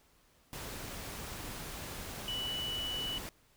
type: tone in noise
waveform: sine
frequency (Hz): 2960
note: F#7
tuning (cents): 0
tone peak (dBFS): -35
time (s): 2.28-3.18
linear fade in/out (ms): 0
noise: pink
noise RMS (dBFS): -43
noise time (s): 0.53-3.29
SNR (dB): +5
effects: pink hiss -67 dBFS RMS until 3.56 s